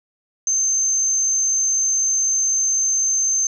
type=tone; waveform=sine; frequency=6272 Hz; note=G8; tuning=in tune; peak=-16 dBFS; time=0.47-3.47 s; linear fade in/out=2 ms; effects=none